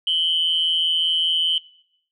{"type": "tone pair together", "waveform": "sine", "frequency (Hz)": [2984, 3149], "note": ["F#7", "G7"], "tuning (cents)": [14, 7], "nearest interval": "minor second", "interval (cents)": 93, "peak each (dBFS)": -20, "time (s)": [0.07, 1.58], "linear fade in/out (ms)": 2, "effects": ["noise-tail reverb RT60 0.7 s tail -20 dB re dry", "tanh soft clip ceiling -10 dBFS"]}